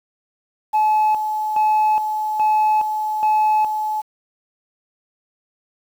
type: tone with tremolo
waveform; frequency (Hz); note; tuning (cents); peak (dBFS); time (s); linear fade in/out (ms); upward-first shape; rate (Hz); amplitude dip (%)
sine; 858; A5; -44; -11; 0.73-4.02; 20; square; 1.2; 60
effects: tanh soft clip ceiling -12 dBFS + 7-bit